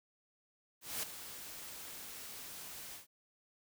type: noise with ADSR envelope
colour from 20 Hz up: white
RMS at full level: -37 dBFS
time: 0.81-3.07 s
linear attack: 220 ms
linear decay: 6 ms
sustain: -11 dB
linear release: 130 ms
effects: none